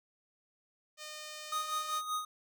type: tone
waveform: 5% pulse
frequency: 610 Hz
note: D#5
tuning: 34 cents flat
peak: -32 dBFS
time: 0.97-2.02 s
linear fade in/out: 50 ms
type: tone with tremolo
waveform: square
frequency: 1244.5 Hz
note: D#6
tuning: in tune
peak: -32 dBFS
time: 1.52-2.25 s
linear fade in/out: 5 ms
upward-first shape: sine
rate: 5.2 Hz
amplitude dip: 65%
effects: none